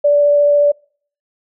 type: tone with vibrato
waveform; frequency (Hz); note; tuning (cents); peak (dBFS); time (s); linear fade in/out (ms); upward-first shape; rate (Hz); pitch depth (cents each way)
sine; 581; D5; -19; -8; 0.04-0.72; 10; triangle; 14; 8
effects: noise-tail reverb RT60 0.5 s tail -25 dB re dry